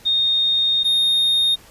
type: tone pair in turn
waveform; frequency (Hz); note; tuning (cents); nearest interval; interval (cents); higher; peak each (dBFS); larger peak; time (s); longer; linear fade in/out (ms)
sine / triangle; 3690 / 3690; A#7 / A#7; -18 / -18; unison; 0; neither; -15 / -13; second; 0.05-0.84 / 0.84-1.56; first; 20
effects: pink hiss -47 dBFS RMS until 1.7 s + resampled to 32000 Hz

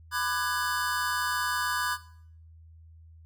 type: chord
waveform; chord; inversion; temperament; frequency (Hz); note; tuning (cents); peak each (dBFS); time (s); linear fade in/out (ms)
square; G# half-diminished seventh; first; just; 996.7 / 1196.1 / 1495.1 / 1661.2; B5 / D6 / F#6 / G#6; +16 / +31 / +18 / 0; -34 / -34 / -33 / -32; 0.11-1.98; 50
effects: noise-tail reverb RT60 0.6 s tail -17 dB re dry + added 81 Hz sine -49 dBFS peak until 3.25 s

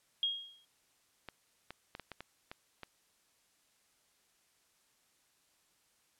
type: tone with exponential decay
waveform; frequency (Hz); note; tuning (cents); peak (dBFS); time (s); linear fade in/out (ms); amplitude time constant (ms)
sine; 3265; G#7; -30; -27; 0.23-0.65; 1; 91
type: clicks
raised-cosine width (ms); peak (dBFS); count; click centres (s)
0.3; -28; 8; 1.287 / 1.706 / 1.951 / 1.997 / 2.117 / 2.206 / 2.515 / 2.833
effects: white hiss -72 dBFS RMS until 6.19 s + low-pass 11000 Hz 12 dB/octave

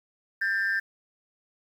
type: tone pair together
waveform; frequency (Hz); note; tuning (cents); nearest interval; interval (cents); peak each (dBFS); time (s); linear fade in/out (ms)
sine; 1591.1 / 1786; G6 / A6; +25 / +25; major second; 200; -25; 0.41-0.8; 10
effects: tanh soft clip ceiling -20 dBFS + 9-bit

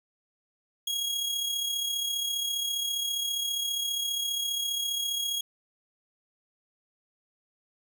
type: tone with amplitude modulation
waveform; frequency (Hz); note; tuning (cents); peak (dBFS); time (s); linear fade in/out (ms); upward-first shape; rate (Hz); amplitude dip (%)
sawtooth; 3300; G#7; -12; -23; 0.87-5.41; 5; sine; 34.9; 45
effects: none

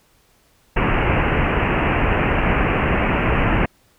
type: low-pass noise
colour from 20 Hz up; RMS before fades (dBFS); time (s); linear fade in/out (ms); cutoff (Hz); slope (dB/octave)
pink; -18; 0.76-3.66; 10; 2800; 96
effects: pink hiss -58 dBFS RMS until 3.98 s

